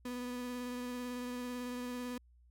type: tone with vibrato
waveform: 35% pulse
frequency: 246.9 Hz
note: B3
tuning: in tune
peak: -37 dBFS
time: 0.05-2.18 s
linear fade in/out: 5 ms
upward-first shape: sine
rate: 18 Hz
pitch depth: 16 cents each way
effects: added 60 Hz sine -61 dBFS peak until 2.5 s